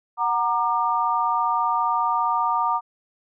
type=chord; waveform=sine; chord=Gb augmented; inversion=none; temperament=equal with one note detuned; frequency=740 / 932.3 / 1197.3 Hz; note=Gb5 / Bb5 / D6; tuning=0 / 0 / +33 cents; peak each=-27 / -22 / -23 dBFS; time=0.17-2.81 s; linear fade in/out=50 ms; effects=none